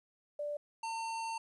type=tone pair in turn; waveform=sine / square; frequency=587.3 / 905.2 Hz; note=D5 / A5; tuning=0 / +49 cents; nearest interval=perfect fifth; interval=749 cents; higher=second; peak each=-35 / -37 dBFS; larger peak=first; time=0.39-0.57 / 0.83-1.38 s; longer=second; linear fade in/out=5 ms; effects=resampled to 24000 Hz + 12-bit